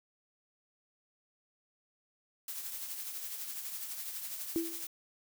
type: noise with tremolo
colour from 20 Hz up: blue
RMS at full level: -39 dBFS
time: 2.48-4.87 s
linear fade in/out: 2 ms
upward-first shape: triangle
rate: 12 Hz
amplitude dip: 50%
type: tone with exponential decay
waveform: sine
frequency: 331.9 Hz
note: E4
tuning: 12 cents sharp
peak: -26 dBFS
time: 4.56-4.87 s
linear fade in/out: 0 ms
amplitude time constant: 66 ms
effects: none